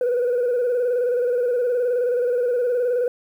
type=tone with vibrato; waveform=sine; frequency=489.8 Hz; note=B4; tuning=14 cents flat; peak=-16 dBFS; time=0.01-3.08 s; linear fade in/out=2 ms; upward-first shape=square; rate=19 Hz; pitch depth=44 cents each way; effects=tanh soft clip ceiling -16 dBFS + 9-bit